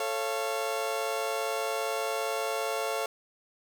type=chord; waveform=30% pulse; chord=A augmented; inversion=none; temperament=just; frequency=440 / 550 / 687.5 Hz; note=A4 / C#5 / E#5; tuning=0 / -14 / -27 cents; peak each=-31 dBFS; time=0-3.06 s; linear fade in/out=2 ms; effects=none